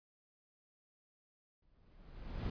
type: noise with exponential growth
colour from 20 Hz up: brown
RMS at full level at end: -35 dBFS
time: 1.62-2.5 s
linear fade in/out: 5 ms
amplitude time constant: 190 ms
effects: resampled to 11025 Hz